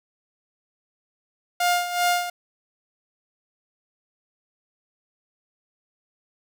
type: tone with tremolo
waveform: sawtooth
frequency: 707 Hz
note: F5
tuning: 21 cents sharp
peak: -14 dBFS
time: 1.6-2.3 s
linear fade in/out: 5 ms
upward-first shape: sine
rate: 2.6 Hz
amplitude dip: 70%
effects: none

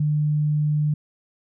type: tone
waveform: sine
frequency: 150 Hz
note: D3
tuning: 37 cents sharp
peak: -18 dBFS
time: 0-0.94 s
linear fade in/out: 5 ms
effects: none

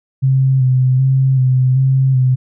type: tone with vibrato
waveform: sine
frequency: 130.81 Hz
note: C3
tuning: in tune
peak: -9 dBFS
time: 0.22-2.36 s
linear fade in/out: 20 ms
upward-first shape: square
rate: 1.3 Hz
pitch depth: 29 cents each way
effects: none

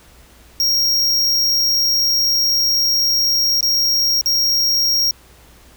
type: tone with dropouts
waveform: square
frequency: 5588 Hz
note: F8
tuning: in tune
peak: -14 dBFS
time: 0.6-5.11 s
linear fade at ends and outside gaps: 1 ms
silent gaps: 3.608-3.628 / 4.212-4.259 s
effects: added 60 Hz sine -48 dBFS peak until 5.76 s + pink hiss -48 dBFS RMS until 5.76 s

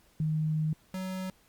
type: tone pair in turn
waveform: sine / square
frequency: 155.56 / 187.09 Hz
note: D#3 / F#3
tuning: 0 / +19 cents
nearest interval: minor third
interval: 319 cents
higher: second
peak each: -26 / -34 dBFS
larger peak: first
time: 0.2-0.73 / 0.94-1.3 s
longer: first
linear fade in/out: 2 ms
effects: pink hiss -64 dBFS RMS until 1.48 s + Opus 48 kbps

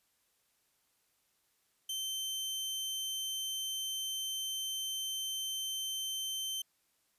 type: tone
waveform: sawtooth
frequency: 3100 Hz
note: G7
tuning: 20 cents flat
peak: -32 dBFS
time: 1.89-6.62 s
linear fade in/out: 5 ms
effects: white hiss -75 dBFS RMS until 7.18 s + resampled to 32000 Hz

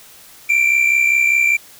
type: tone pair together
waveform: triangle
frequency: 2300 / 2365 Hz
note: D7 / D7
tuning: -37 / +12 cents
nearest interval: unison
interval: 49 cents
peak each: -17 / -11 dBFS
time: 0.49-1.57 s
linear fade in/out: 10 ms
effects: white hiss -43 dBFS RMS until 1.79 s

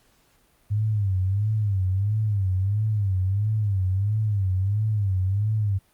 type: tone with vibrato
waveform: sine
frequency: 100.5 Hz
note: G2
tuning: 44 cents sharp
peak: -20 dBFS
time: 0.7-5.79 s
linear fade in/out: 20 ms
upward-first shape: sine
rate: 1.5 Hz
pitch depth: 140 cents each way
effects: pink hiss -62 dBFS RMS until 5.93 s + Opus 48 kbps

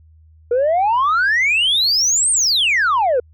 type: exponential two-way sweep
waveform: sine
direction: up then down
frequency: 466.2 to 8920 to 466.2 Hz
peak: -11 dBFS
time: 0.51-3.2 s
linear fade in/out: 5 ms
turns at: 2.31 s
effects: tanh soft clip ceiling -11 dBFS + added 79 Hz sine -45 dBFS peak until 3.33 s

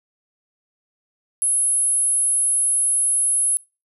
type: tone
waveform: sine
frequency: 10630 Hz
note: E9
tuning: 13 cents sharp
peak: -16 dBFS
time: 1.42-3.57 s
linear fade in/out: 0 ms
effects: noise-tail reverb RT60 0.3 s tail -24 dB re dry

